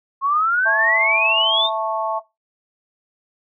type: exponential sweep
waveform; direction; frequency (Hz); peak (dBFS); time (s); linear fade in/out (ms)
sine; up; 1073 to 3729; -15; 0.21-1.7; 50
type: harmonic tone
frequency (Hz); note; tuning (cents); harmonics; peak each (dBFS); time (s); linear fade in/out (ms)
220; A3; 0; 3 / 4 / 5; -22 / -24 / -26; 0.65-2.2; 20
effects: noise-tail reverb RT60 0.2 s tail -17 dB re dry